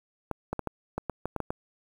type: clicks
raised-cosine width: 1 ms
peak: -16 dBFS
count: 10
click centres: 0.313 / 0.53 / 0.593 / 0.673 / 0.98 / 1.097 / 1.256 / 1.363 / 1.403 / 1.505 s
effects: 8-bit